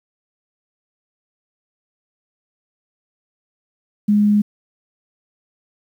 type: tone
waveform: sine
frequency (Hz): 207.7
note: G#3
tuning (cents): 0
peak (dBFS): -11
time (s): 4.08-4.42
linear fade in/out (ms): 10
effects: 8-bit